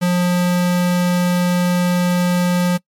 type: tone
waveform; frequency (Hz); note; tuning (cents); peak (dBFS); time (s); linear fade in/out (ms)
square; 177.9; F3; +32; -14; 0.01-2.78; 20
effects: noise-tail reverb RT60 0.1 s tail -24 dB re dry + MP3 64 kbps